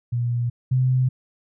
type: tone pair in turn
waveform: sine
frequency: 120 / 128.55 Hz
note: B2 / C3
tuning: -49 / -30 cents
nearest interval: minor second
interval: 119 cents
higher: second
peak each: -20 / -16 dBFS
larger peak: second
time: 0.12-0.5 / 0.71-1.09 s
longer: neither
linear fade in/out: 10 ms
effects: none